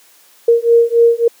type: beating tone pair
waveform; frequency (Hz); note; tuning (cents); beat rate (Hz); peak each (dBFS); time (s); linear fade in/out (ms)
sine; 465 / 468.6; A#4 / A#4; -4 / +9; 3.6; -10; 0.48-1.28; 5
effects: white hiss -48 dBFS RMS until 1.4 s + high-pass 300 Hz 12 dB/octave